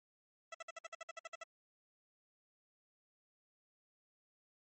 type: tone bursts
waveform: 15% pulse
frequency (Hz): 660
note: E5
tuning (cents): +2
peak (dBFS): -38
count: 12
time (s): 0.52-1.436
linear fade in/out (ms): 5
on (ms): 25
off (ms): 56
effects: MP3 32 kbps